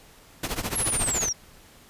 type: noise with tremolo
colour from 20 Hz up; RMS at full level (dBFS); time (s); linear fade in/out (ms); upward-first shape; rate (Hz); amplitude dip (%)
pink; -26; 0.43-1.29; 5; triangle; 14; 90
type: linear sweep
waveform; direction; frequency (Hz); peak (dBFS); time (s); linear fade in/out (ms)
sine; down; 11350 to 5490; -24; 0.75-1.33; 10
effects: pink hiss -52 dBFS RMS until 1.89 s + resampled to 32000 Hz